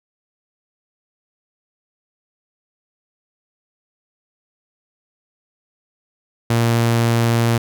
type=tone; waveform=sawtooth; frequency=116.54 Hz; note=A#2; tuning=in tune; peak=-10 dBFS; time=6.5-7.58 s; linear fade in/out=5 ms; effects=none